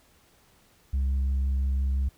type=tone with vibrato; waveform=sine; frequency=67.1 Hz; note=C2; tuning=44 cents sharp; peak=-20 dBFS; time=0.93-2.09 s; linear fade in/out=10 ms; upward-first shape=triangle; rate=5.9 Hz; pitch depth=13 cents each way; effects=tanh soft clip ceiling -22 dBFS + pink hiss -61 dBFS RMS until 2.17 s